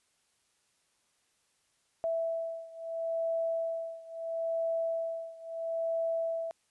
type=beating tone pair; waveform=sine; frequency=659.3 / 660.05 Hz; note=E5 / E5; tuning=0 / +2 cents; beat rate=0.75 Hz; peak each=-33 / -35 dBFS; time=2.04-6.51 s; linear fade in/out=0 ms; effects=white hiss -73 dBFS RMS until 6.7 s + resampled to 24000 Hz